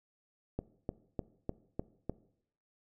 click train, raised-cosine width 2 ms, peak -21 dBFS, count 6, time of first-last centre 0.59-2.096 s, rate 3.32 Hz, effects noise-tail reverb RT60 0.7 s tail -19 dB re dry

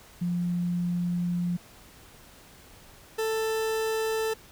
sine / 40% pulse tone pair in turn, 175.4 / 442 Hz, F3 / A4, +8 / +8 cents, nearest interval octave + major third, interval 1600 cents, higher second, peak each -25 dBFS, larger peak neither, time 0.21-1.57 / 3.18-4.34 s, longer first, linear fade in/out 10 ms, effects pink hiss -52 dBFS RMS until 4.51 s

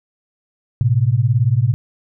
sine beating tone pair, 110.3 / 128.3 Hz, A2 / C3, +5 / -34 cents, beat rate 18 Hz, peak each -15 dBFS, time 0.81-1.74 s, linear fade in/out 0 ms, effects none

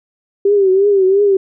sine tone with vibrato, 392 Hz, G4, in tune, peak -8 dBFS, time 0.45-1.37 s, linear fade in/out 5 ms, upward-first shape triangle, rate 2.9 Hz, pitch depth 100 cents each way, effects none

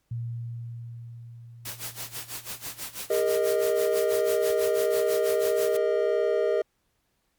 sine tone with exponential decay, 117.4 Hz, A#2, 13 cents sharp, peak -28 dBFS, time 0.11-3.98 s, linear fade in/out 5 ms, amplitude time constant 840 ms
white noise with tremolo, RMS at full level -34 dBFS, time 1.65-5.77 s, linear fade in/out 5 ms, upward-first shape sine, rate 6.1 Hz, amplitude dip 85%
triangle chord, Ab suspended second, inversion none, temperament equal with one note detuned, 404.6 / 466.2 / 622.3 Hz, Ab4 / Bb4 / Eb5, -45 / 0 / 0 cents, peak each -24 dBFS, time 3.1-6.62 s, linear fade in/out 5 ms
effects pink hiss -73 dBFS RMS until 7.38 s + MP3 96 kbps

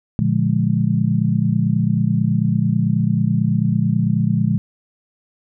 sine chord, Bb dominant seventh, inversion none, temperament just, 116.54 / 145.68 / 174.81 / 209.8 Hz, Bb2 / D3 / F3 / Ab3, 0 / -14 / +2 / +18 cents, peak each -20 dBFS, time 0.19-4.58 s, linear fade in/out 0 ms, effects none

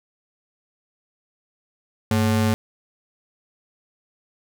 square ring-modulated tone, 161.9 Hz, E3, 31 cents flat, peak -15 dBFS, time 2.11-2.54 s, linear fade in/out 0 ms, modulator 62.1 Hz, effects none

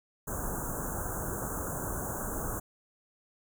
pink band-stop noise, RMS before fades -35 dBFS, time 0.27-2.6 s, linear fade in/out 10 ms, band 1600 to 6400 Hz, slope 96 dB/octave, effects none

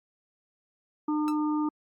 harmonic tone, 302.6 Hz, D#4, 48 cents flat, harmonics 1 / 3 / 4, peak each -25 / -35 / -37 dBFS, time 1.08-1.69 s, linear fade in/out 5 ms
sawtooth tone with exponential decay, 1318.5 Hz, E6, in tune, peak -30 dBFS, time 1.28-1.37 s, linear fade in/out 0 ms, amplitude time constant 18 ms
effects AAC 64 kbps

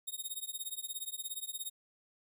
5% pulse tone with tremolo, 3719 Hz, A#7, 5 cents flat, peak -27 dBFS, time 0.07-1.7 s, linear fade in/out 10 ms, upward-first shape triangle, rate 17 Hz, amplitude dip 100%, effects none

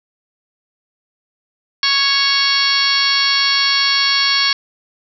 harmonic tone, 554.4 Hz, C#5, in tune, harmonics 2 / 3 / 4 / 5 / 6 / 7 / 8 / 9 / 10, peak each -23 / -22 / -21 / -25 / -21 / -25 / -16 / -28 / -22 dBFS, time 1.83-4.53 s, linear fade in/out 2 ms, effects none

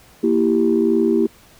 sine chord, E diminished, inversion second, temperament equal, 233.1 / 329.6 / 392 Hz, Bb3 / E4 / G4, 0 / 0 / 0 cents, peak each -18 / -17 / -17 dBFS, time 0.23-1.27 s, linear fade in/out 10 ms, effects tanh soft clip ceiling -5 dBFS + pink hiss -49 dBFS RMS until 1.59 s

